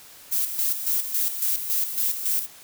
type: noise with tremolo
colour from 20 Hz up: violet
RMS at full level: -23 dBFS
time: 0.31-2.47 s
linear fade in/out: 20 ms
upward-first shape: square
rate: 3.6 Hz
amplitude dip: 60%
effects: white hiss -47 dBFS RMS until 2.63 s